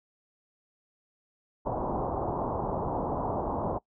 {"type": "low-pass noise", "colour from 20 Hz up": "white", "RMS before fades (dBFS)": -31, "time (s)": [1.65, 3.79], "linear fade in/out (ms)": 20, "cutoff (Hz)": 990, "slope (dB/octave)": 48, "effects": ["noise-tail reverb RT60 0.1 s tail -22 dB re dry"]}